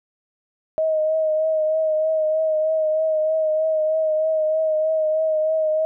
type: tone with vibrato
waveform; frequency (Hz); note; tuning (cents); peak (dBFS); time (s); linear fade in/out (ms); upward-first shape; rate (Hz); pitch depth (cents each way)
sine; 628; D#5; +16; -17; 0.78-5.85; 0; triangle; 3.2; 30
effects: none